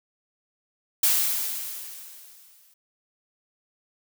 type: noise with exponential decay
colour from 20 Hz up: blue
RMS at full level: -19 dBFS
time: 1.03-2.74 s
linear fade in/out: 5 ms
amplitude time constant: 370 ms
effects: none